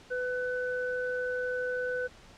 sine tone pair together, 500.2 / 1502 Hz, B4 / F#6, +22 / +26 cents, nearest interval octave + perfect fifth, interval 1904 cents, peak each -31 / -34 dBFS, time 0.1-2.08 s, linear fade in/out 20 ms, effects pink hiss -54 dBFS RMS until 2.37 s + low-pass 6000 Hz 12 dB/octave

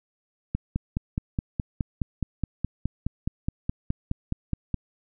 click train, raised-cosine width 5 ms, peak -13 dBFS, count 21, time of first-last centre 0.55-4.743 s, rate 4.77 Hz, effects none

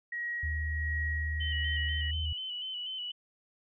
sine tone with tremolo, 1900 Hz, A#6, 33 cents sharp, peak -32 dBFS, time 0.12-2.11 s, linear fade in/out 5 ms, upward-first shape sine, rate 1.4 Hz, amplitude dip 40%
sine tone, 77.78 Hz, D#2, in tune, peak -31 dBFS, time 0.43-2.33 s, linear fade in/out 5 ms
sine tone with vibrato, 3004 Hz, F#7, 26 cents sharp, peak -35 dBFS, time 1.4-3.12 s, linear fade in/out 10 ms, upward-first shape square, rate 4.1 Hz, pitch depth 33 cents each way
effects none

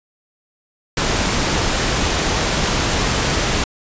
pink noise, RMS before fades -18 dBFS, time 0.97-3.64 s, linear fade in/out 2 ms, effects resampled to 16000 Hz

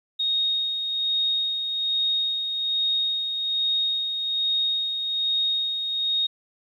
sine tone with tremolo, 3729 Hz, A#7, in tune, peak -20 dBFS, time 0.19-6.27 s, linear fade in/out 10 ms, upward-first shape sine, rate 1.2 Hz, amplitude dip 45%, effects 10-bit

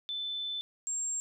sine tone pair in turn, 3520 / 7459 Hz, A7 / A#8, 0 / 0 cents, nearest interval octave + minor second, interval 1300 cents, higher second, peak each -33 / -31 dBFS, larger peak second, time 0.09-0.61 / 0.87-1.2 s, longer first, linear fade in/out 0 ms, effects none

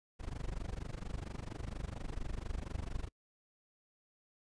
brown noise with amplitude modulation, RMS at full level -37 dBFS, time 0.19-3.09 s, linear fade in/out 20 ms, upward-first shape sine, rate 24.3 Hz, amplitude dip 95%, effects noise-tail reverb RT60 0.1 s tail -26 dB re dry + resampled to 22050 Hz

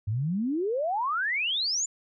sine exponential sweep, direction up, 97.8 to 7240 Hz, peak -25 dBFS, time 0.07-1.86 s, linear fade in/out 10 ms, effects none

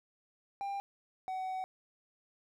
triangle tone pair in turn, 796 / 751.3 Hz, G5 / F#5, +26 / +26 cents, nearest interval minor second, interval 100 cents, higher first, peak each -33 / -33 dBFS, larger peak neither, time 0.61-0.8 / 1.28-1.64 s, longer second, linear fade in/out 0 ms, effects none

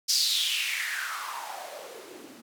blue noise with band-pass filter sweep, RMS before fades -31 dBFS, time 0.08-2.42 s, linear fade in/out 20 ms, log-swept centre 5300 to 240 Hz, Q 5.1, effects none

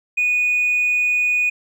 triangle tone with hard clipping, 2475 Hz, D#7, 10 cents flat, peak -15 dBFS, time 0.17-1.5 s, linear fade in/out 10 ms, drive 2 dB, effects none

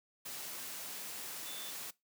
sine tone in noise, 3520 Hz, A7, in tune, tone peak -47 dBFS, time 1.46-1.71 s, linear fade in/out 10 ms, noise white, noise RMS -44 dBFS, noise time 0.25-1.91 s, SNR -6 dB, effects noise-tail reverb RT60 0.2 s tail -21 dB re dry + high-pass 150 Hz 12 dB/octave

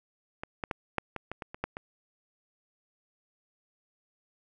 clicks, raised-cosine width 0.5 ms, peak -21 / -17 / -16 / -12 / -20 / -21 / -22 / -25 / -15 / -22 dBFS, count 10, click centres 0.435 / 0.638 / 0.712 / 0.983 / 1.163 / 1.316 / 1.422 / 1.545 / 1.64 / 1.769 s, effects none

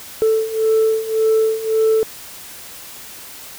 sine beating tone pair, 440 / 441.8 Hz, A4 / A4, 0 / +7 cents, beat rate 1.8 Hz, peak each -17 / -14 dBFS, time 0.22-2.03 s, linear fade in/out 0 ms, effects tanh soft clip ceiling -9 dBFS + white hiss -36 dBFS RMS until 3.58 s

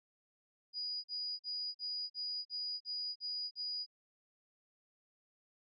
sine tone bursts, 4907 Hz, D#8, 25 cents flat, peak -37 dBFS, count 9, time 0.73-3.864 s, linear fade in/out 50 ms, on 310 ms, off 43 ms, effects none

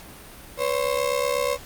35% pulse ring-modulated tone, 531 Hz, C5, 25 cents sharp, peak -17 dBFS, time 0.57-1.58 s, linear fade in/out 50 ms, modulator 34.1 Hz, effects pink hiss -43 dBFS RMS until 1.65 s + Opus 48 kbps

